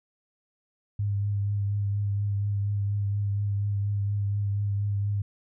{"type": "tone with vibrato", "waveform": "sine", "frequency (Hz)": 101.4, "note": "G#2", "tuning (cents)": -41, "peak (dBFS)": -24, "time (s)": [0.99, 5.22], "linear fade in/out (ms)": 5, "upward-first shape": "triangle", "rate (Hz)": 4.2, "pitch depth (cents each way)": 25, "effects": []}